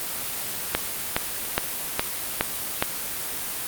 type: click train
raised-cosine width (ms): 0.3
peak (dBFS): -3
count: 6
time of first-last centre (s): 0.75-2.825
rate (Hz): 2.41
effects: white hiss -30 dBFS RMS until 3.67 s + Opus 32 kbps